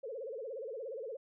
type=tone with vibrato; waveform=sine; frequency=490 Hz; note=B4; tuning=14 cents flat; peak=-39 dBFS; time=0.03-1.17 s; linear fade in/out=10 ms; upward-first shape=sine; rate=17 Hz; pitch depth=230 cents each way; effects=none